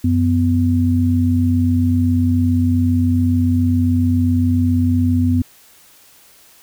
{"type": "tone pair together", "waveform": "sine", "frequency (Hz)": [92.5, 250.2], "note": ["F#2", "B3"], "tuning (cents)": [0, 23], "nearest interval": "octave + perfect fourth", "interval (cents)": 1723, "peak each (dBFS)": -15, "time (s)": [0.04, 5.42], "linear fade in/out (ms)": 5, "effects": ["white hiss -48 dBFS RMS until 6.62 s"]}